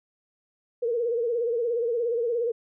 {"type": "tone with vibrato", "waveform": "sine", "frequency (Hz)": 470, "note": "A#4", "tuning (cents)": 14, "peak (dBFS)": -23, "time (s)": [0.82, 2.52], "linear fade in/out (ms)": 10, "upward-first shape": "sine", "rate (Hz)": 17, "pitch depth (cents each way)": 76, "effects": []}